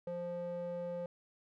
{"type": "tone with band-pass filter", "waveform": "square", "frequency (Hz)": 174.61, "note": "F3", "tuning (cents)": 0, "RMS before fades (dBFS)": -40, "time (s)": [0.07, 1.06], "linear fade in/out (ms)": 2, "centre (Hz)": 460, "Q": 5.1, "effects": []}